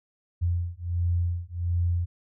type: beating tone pair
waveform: sine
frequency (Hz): 86.2 / 87.6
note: F2 / F2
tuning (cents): -22 / +6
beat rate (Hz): 1.4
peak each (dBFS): -27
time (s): 0.41-2.06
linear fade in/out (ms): 20
effects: none